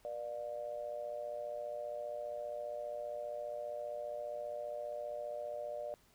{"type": "tone with amplitude modulation", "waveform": "sine", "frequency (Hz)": 595, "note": "D5", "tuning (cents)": 22, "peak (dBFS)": -35, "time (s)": [0.05, 5.94], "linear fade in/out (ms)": 0, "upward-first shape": "sine", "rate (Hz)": 115, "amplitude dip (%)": 85, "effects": ["pink hiss -68 dBFS RMS until 6.14 s"]}